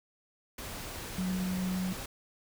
sine tone in noise, 185 Hz, F#3, in tune, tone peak -30 dBFS, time 1.18-1.93 s, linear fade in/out 5 ms, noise pink, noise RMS -41 dBFS, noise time 0.58-2.06 s, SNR +8 dB, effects none

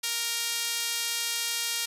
sawtooth tone with high-pass filter, 466.2 Hz, A#4, in tune, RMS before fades -30 dBFS, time 0.03-1.86 s, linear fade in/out 10 ms, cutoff 3300 Hz, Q 0.79, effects resampled to 32000 Hz

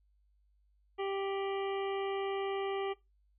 harmonic tone with a mistuned harmonic, 392 Hz, G4, in tune, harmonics 1 / 2 / 3 / 5 / 6 / 7 / 8, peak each -34 / -40 / -44 / -48 / -50 / -51 / -52 dBFS, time 0.98-2.94 s, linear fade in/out 20 ms, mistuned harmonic 7, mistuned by +64 cents, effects noise-tail reverb RT60 0.2 s tail -19 dB re dry + added 50 Hz sine -67 dBFS peak until 3.38 s

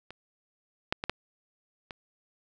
clicks, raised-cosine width 0.3 ms, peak -27 / -10 / -16 / -10 / -23 dBFS, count 5, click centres 0.106 / 0.925 / 1.039 / 1.096 / 1.908 s, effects none

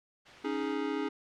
white noise, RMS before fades -49 dBFS, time 0.25-0.75 s, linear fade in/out 20 ms
square chord, C# suspended second, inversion none, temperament equal, 277.2 / 311.1 / 415.3 Hz, C#4 / D#4 / G#4, 0 / 0 / 0 cents, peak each -36 dBFS, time 0.44-1.09 s, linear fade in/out 10 ms
effects low-pass 3000 Hz 12 dB/octave

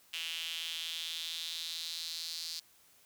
sawtooth tone with high-pass filter sweep, 164.4 Hz, E3, 4 cents flat, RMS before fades -40 dBFS, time 0.13-2.6 s, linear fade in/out 10 ms, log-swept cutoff 2900 to 4500 Hz, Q 4.6, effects white hiss -64 dBFS RMS until 3.05 s

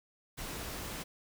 pink noise, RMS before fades -41 dBFS, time 0.37-1.04 s, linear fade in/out 20 ms, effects none

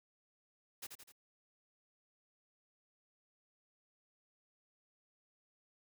white noise with echo, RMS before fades -45 dBFS, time 0.82-0.87 s, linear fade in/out 10 ms, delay 84 ms, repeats 3, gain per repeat -5 dB, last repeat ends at 1.122 s, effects none

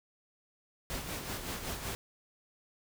pink noise with tremolo, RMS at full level -37 dBFS, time 0.9-1.95 s, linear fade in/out 0 ms, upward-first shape sine, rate 5.3 Hz, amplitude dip 50%, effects none

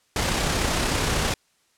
pink noise with amplitude modulation, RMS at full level -22 dBFS, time 0.16-1.34 s, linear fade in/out 2 ms, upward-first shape sine, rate 33.1 Hz, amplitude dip 30%, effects white hiss -65 dBFS RMS until 1.77 s + low-pass 9000 Hz 12 dB/octave

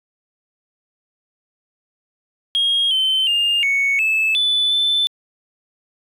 triangle tone with pitch steps, 3260 / 3079 / 2816 / 2219 / 2614 / 3486 / 3524 Hz, G#7 / G7 / F7 / C#7 / E7 / A7 / A7, -33 / -32 / +14 / +1 / -15 / -17 / +2 cents, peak -12 dBFS, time 2.55-5.07 s, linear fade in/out 0 ms, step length 360 ms, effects tanh soft clip ceiling -11 dBFS

